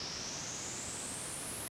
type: noise with low-pass filter sweep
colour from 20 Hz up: pink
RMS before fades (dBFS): -41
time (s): 0-1.68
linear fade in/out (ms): 2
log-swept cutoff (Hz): 5200 to 11000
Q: 6.6
effects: high-pass 100 Hz 12 dB/octave